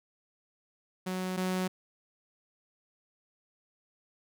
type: tone pair in turn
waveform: sawtooth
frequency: 185 / 185 Hz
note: F#3 / F#3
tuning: 0 / 0 cents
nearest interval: unison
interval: 0 cents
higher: neither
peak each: -28 / -25 dBFS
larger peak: second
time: 1.06-1.37 / 1.37-1.68 s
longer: neither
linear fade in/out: 10 ms
effects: none